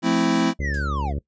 square chord, F major seventh, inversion none, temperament equal, 174.61 / 220 / 261.6 / 329.6 Hz, F3 / A3 / C4 / E4, 0 / 0 / 0 / 0 cents, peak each -26 / -24 / -23 / -23 dBFS, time 0.02-0.54 s, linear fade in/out 50 ms
harmonic tone, 71.1 Hz, C#2, 45 cents sharp, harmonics 1 / 2 / 3 / 4 / 5 / 6 / 7 / 8, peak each -25 / -31 / -35 / -37 / -39 / -41 / -42 / -43 dBFS, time 0.59-1.19 s, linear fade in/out 5 ms
triangle linear sweep, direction down, 2101 to 602 Hz, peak -25 dBFS, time 0.6-1.14 s, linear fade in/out 50 ms
violet noise with exponential decay, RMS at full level -30 dBFS, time 0.74-0.94 s, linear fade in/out 1 ms, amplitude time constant 43 ms
effects noise-tail reverb RT60 0.1 s tail -20 dB re dry + resampled to 16000 Hz

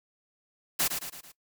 white noise with echo, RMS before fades -26 dBFS, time 0.79-0.88 s, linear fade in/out 10 ms, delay 110 ms, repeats 4, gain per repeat -6 dB, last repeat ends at 1.32 s, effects noise-tail reverb RT60 0.1 s tail -19 dB re dry

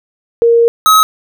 sine / square tone pair in turn, 466.2 / 1277.4 Hz, A#4 / D#6, 0 / +45 cents, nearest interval octave + perfect fourth, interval 1745 cents, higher second, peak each -5 dBFS, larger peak neither, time 0.42-0.68 / 0.86-1.03 s, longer first, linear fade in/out 0 ms, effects none

